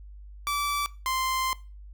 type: tone pair in turn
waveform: sawtooth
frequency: 1158 / 1043.6 Hz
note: D6 / C6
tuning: -25 / -5 cents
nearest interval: major second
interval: 180 cents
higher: first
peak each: -22 / -22 dBFS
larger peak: neither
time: 0.47-0.86 / 1.06-1.53 s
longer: second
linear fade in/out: 0 ms
effects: noise-tail reverb RT60 0.3 s tail -19 dB re dry + added 50 Hz sine -42 dBFS peak until 1.93 s